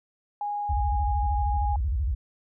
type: tone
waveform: sine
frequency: 824 Hz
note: G#5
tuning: 14 cents flat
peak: -27 dBFS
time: 0.41-1.76 s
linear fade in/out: 2 ms
type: tone with vibrato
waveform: sine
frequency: 65.41 Hz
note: C2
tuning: in tune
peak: -23 dBFS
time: 0.69-2.15 s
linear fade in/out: 10 ms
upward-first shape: square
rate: 13 Hz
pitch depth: 290 cents each way
effects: none